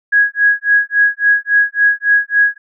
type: tone with tremolo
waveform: sine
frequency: 1658 Hz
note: G#6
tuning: 3 cents flat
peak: -6 dBFS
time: 0.12-2.58 s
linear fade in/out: 10 ms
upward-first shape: sine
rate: 3.6 Hz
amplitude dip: 100%
effects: none